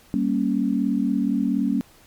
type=chord; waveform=sine; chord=G diminished; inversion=none; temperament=equal; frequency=196 / 233.1 / 277.2 Hz; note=G3 / Bb3 / Db4; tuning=0 / 0 / 0 cents; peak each=-24 / -23 / -23 dBFS; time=0.14-1.81 s; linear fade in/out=0 ms; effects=pink hiss -53 dBFS RMS until 2.06 s + MP3 96 kbps